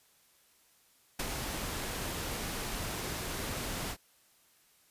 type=noise with ADSR envelope; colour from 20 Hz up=pink; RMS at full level=-32 dBFS; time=1.19-3.97 s; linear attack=7 ms; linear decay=30 ms; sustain=-5 dB; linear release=63 ms; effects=white hiss -66 dBFS RMS until 4.9 s + resampled to 32000 Hz